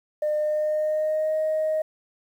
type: tone with pitch glide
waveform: sine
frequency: 604 to 624.9 Hz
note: D5 to D#5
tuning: +48 to +7 cents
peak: -20 dBFS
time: 0.22-1.82 s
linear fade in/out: 5 ms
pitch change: +59 cents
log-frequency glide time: 0.36-1.35 s
effects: tanh soft clip ceiling -18 dBFS + 9-bit